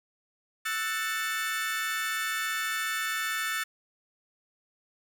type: chord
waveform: 35% pulse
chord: F# minor seventh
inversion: third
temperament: equal with one note detuned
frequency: 1318.5 / 1480 / 1776.3 / 2217 Hz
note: E6 / F#6 / A6 / C#7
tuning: 0 / 0 / +16 / 0 cents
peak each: -33 / -35 / -30 / -36 dBFS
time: 0.65-3.64 s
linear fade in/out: 10 ms
effects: none